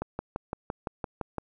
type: click train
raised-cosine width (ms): 1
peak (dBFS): -17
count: 9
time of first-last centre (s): 0.02-1.383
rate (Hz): 5.87
effects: none